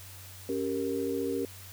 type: chord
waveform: sine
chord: G diminished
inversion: second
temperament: equal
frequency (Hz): 277.2 / 392 / 466.2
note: Db4 / G4 / Bb4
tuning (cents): 0 / 0 / 0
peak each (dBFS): -33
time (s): 0.49-1.45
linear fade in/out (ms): 2
effects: added 94 Hz sine -48 dBFS peak until 1.72 s + white hiss -49 dBFS RMS until 1.72 s